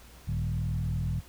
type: tone with frequency modulation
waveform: sine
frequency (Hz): 106.2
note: G#2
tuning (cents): +39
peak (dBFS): -27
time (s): 0.27-1.21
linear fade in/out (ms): 20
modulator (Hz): 40.5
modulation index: 1.4
effects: added 60 Hz sine -52 dBFS peak until 1.28 s + pink hiss -54 dBFS RMS until 1.28 s